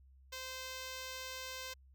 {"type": "tone", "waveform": "5% pulse", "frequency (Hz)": 518, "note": "C5", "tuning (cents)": -17, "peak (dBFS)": -31, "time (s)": [0.32, 1.74], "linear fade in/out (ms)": 10, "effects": ["added 66 Hz sine -59 dBFS peak until 1.94 s"]}